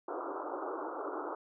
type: band-pass noise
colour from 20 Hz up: pink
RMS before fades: -39 dBFS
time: 0.08-1.35 s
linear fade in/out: 5 ms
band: 290 to 1400 Hz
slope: 96 dB/octave
effects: none